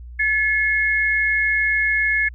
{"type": "tone pair together", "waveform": "sine", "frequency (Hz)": [1719, 2166], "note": ["A6", "C#7"], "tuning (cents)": [-41, -41], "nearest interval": "major third", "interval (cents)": 400, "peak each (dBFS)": -19, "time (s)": [0.19, 2.29], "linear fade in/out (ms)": 10, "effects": ["added 60 Hz sine -34 dBFS peak until 2.34 s"]}